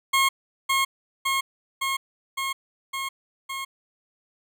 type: tone with echo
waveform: 20% pulse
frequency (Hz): 1080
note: C#6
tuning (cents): -45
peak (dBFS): -13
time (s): 0.13-0.29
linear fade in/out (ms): 10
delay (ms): 560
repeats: 6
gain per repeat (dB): -2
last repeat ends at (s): 3.65
effects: none